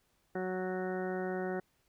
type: harmonic tone with a mistuned harmonic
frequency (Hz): 185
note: F#3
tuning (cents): 0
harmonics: 1 / 2 / 3 / 4 / 5 / 6 / 7 / 8 / 9 / 10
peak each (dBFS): -39 / -36 / -42 / -42 / -54 / -54 / -54 / -46 / -59 / -48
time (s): 0.35-1.6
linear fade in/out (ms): 5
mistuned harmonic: 7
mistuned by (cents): +16
effects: pink hiss -74 dBFS RMS until 1.88 s